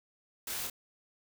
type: noise with echo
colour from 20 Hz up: white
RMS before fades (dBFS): -39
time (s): 0.47-0.67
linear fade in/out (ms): 2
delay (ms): 29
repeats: 1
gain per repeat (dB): -2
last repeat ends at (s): 0.699
effects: none